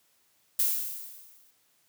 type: noise with exponential decay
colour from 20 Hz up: violet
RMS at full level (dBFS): -23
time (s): 0.59-1.51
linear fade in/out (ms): 5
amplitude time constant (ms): 200
effects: white hiss -68 dBFS RMS until 1.88 s + high-pass 60 Hz 12 dB/octave